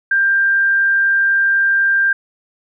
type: tone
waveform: sine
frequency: 1588 Hz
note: G6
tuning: 22 cents sharp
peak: -11 dBFS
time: 0.11-2.13 s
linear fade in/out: 5 ms
effects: none